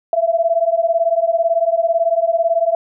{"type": "beating tone pair", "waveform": "sine", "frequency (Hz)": [659.3, 677.3], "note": ["E5", "E5"], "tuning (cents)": [0, 47], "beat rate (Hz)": 18, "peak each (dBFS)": -16, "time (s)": [0.13, 2.75], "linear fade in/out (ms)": 2, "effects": []}